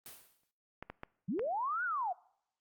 white noise with exponential decay, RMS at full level -46 dBFS, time 0.06-0.51 s, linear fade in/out 1 ms, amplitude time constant 96 ms
clicks, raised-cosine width 0.5 ms, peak -27 dBFS, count 4, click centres 0.826 / 0.9 / 1.034 / 1.394 s
sine linear two-way sweep, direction up then down, 150.7 to 1510 to 676 Hz, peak -32 dBFS, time 1.28-2.13 s, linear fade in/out 10 ms, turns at 1.84 s
effects noise-tail reverb RT60 0.7 s tail -23 dB re dry + Opus 32 kbps

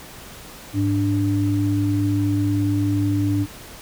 sine tone pair together, 103.84 / 293.7 Hz, G#2 / D4, 0 / 0 cents, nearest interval octave + tritone, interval 1800 cents, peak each -20 dBFS, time 0.73-3.47 s, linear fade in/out 50 ms, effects pink hiss -40 dBFS RMS until 3.81 s

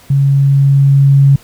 sine tone with level ramp, 138.59 Hz, C#3, in tune, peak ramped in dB -7 to -3 dBFS, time 0.1-1.36 s, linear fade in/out 5 ms, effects pink hiss -42 dBFS RMS until 1.43 s

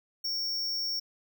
square tone, 5490 Hz, F8, 31 cents flat, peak -30 dBFS, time 0.24-1 s, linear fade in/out 10 ms, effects none

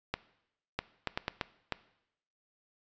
clicks, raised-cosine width 0.3 ms, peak -15 dBFS, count 7, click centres 0.14 / 0.79 / 1.073 / 1.175 / 1.281 / 1.412 / 1.723 s, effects noise-tail reverb RT60 0.8 s tail -18 dB re dry + resampled to 16000 Hz

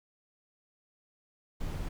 brown noise, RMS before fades -35 dBFS, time 1.6-1.89 s, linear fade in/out 10 ms, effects none

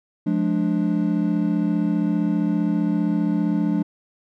triangle chord, D diminished, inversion first, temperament just, 176.2 / 211.4 / 293.7 Hz, F3 / Ab3 / D4, +16 / +31 / 0 cents, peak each -21 dBFS, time 0.26-3.83 s, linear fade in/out 10 ms, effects none

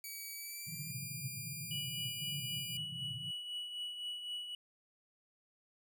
5% pulse tone with pitch glide, 2281 to 2400 Hz, C#7 to D7, +49 to +37 cents, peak -34 dBFS, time 0.04-2.77 s, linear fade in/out 2 ms, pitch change +88 cents, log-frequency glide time 0.33-0.93 s
pink band-pass noise, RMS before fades -47 dBFS, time 0.66-3.31 s, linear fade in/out 10 ms, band 120 to 160 Hz, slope 48 dB/octave
triangle tone with tremolo, 2939 Hz, F#7, 12 cents flat, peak -36 dBFS, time 1.71-4.55 s, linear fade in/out 2 ms, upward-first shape triangle, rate 3.9 Hz, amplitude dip 55%
effects none

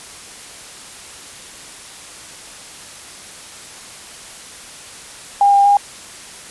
sine tone with pitch steps, 806 / 801 / 810 Hz, G5 / G5 / G#5, +48 / +37 / -43 cents, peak -8 dBFS, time 5.41-5.77 s, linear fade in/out 2 ms, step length 120 ms, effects white hiss -36 dBFS RMS until 6.5 s + resampled to 24000 Hz

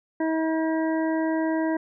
harmonic tone, 320.3 Hz, E4, 50 cents flat, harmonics 1 / 2 / 3 / 5 / 6, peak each -23 / -29 / -33 / -37 / -39 dBFS, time 0.2-1.77 s, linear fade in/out 5 ms, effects none

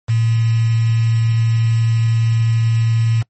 sine tone with quantisation, 114 Hz, A#2, 38 cents flat, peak -12 dBFS, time 0.08-3.23 s, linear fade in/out 20 ms, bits 5, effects noise-tail reverb RT60 0.1 s tail -23 dB re dry + MP3 32 kbps

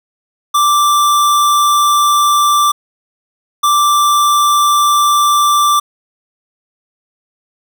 square tone bursts at uneven times, 1174.7 Hz, D6, in tune, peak -9 dBFS, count 2, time 0.54-2.72 / 3.63-5.8 s, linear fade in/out 10 ms, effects none

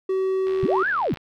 triangle tone, 379.8 Hz, F#4, 45 cents sharp, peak -18 dBFS, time 0.09-0.83 s, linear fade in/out 5 ms
click train, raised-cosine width 0.3 ms, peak -24 dBFS, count 55, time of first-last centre 0.47-1.172 s, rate 76.9 Hz
sine linear two-way sweep, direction up then down, 89.7 to 1760 to 89.7 Hz, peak -20 dBFS, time 0.63-1.14 s, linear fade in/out 0 ms, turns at 0.89 s
effects none

